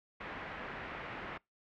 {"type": "low-pass noise", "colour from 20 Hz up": "white", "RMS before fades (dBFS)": -44, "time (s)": [0.2, 1.38], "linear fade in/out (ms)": 10, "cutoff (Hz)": 2200, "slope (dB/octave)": 24, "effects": ["noise-tail reverb RT60 0.2 s tail -25 dB re dry"]}